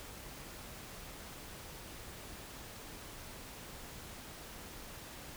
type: silence
effects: pink hiss -49 dBFS RMS until 5.36 s